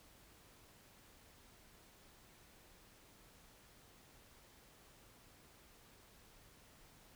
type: silence
effects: pink hiss -64 dBFS RMS until 7.15 s